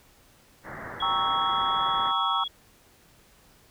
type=low-pass noise; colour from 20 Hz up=white; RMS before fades=-39 dBFS; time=0.63-2.13 s; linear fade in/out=50 ms; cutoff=2000 Hz; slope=96 dB/octave
type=tone with pitch glide; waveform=sine; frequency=3322 to 3343 Hz; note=G#7 to G#7; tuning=0 to +11 cents; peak=-30 dBFS; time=1-2.48 s; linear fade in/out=5 ms; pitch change=+11 cents; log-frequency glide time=1.35-1.9 s
type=chord; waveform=sine; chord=G diminished seventh; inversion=none; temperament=equal with one note detuned; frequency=784 / 932.3 / 1108.7 / 1311.7 Hz; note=G5 / Bb5 / Db6 / Fb6; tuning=0 / 0 / 0 / -9 cents; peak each=-33 / -30 / -28 / -27 dBFS; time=1.02-2.44 s; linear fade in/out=5 ms
effects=pink hiss -58 dBFS RMS until 3.7 s